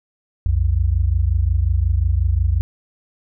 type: tone pair together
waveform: sine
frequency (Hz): 61.74 / 87.31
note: B1 / F2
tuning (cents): 0 / 0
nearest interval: tritone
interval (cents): 600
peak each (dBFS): -17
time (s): 0.46-2.61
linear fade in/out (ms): 0
effects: none